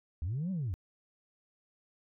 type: linear two-way sweep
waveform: sine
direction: up then down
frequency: 70.7 to 196.3 to 79.4 Hz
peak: -30 dBFS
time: 0.22-0.74 s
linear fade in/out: 0 ms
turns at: 0.51 s
effects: tanh soft clip ceiling -29 dBFS